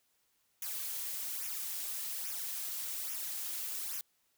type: noise with flanger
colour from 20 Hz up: blue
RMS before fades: -39 dBFS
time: 0.62-4.01 s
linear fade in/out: 2 ms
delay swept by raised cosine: 0.23 to 4.63 ms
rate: 1.2 Hz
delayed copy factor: -0.7
effects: white hiss -75 dBFS RMS until 4.37 s